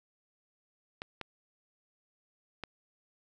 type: clicks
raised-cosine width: 0.3 ms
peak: -22 dBFS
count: 3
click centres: 1.019 / 1.213 / 2.637 s
effects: none